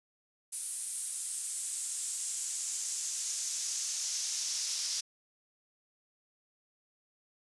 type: noise with high-pass filter sweep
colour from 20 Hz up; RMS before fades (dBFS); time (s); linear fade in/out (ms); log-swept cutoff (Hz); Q
brown; -36; 0.52-5.01; 10; 9500 to 5400; 2.8
effects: resampled to 24000 Hz